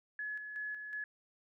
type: tone with tremolo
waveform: sine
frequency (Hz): 1700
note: G#6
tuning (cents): +40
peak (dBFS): -37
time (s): 0.19-1.04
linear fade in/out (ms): 2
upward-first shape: square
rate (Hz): 2.7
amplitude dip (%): 45
effects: none